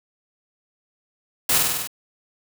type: noise with echo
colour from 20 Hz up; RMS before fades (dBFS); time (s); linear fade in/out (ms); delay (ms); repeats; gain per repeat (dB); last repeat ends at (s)
white; -19; 1.49-1.58; 5; 49; 6; -2; 1.874
effects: none